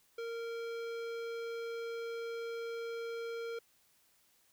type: tone with hard clipping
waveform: sine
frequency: 462.6 Hz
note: A#4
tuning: 13 cents flat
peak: -40 dBFS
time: 0.18-3.59 s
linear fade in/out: 5 ms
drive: 16 dB
effects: white hiss -70 dBFS RMS until 4.52 s